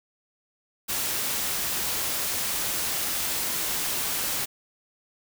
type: noise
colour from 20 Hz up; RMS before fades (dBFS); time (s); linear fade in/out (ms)
white; -28; 0.88-4.46; 20
effects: none